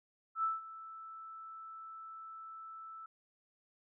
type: tone with ADSR envelope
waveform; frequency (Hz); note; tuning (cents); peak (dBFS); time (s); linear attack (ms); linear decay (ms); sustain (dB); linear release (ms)
sine; 1318.5; E6; 0; -29; 0.35-3.06; 85; 170; -17; 4
effects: none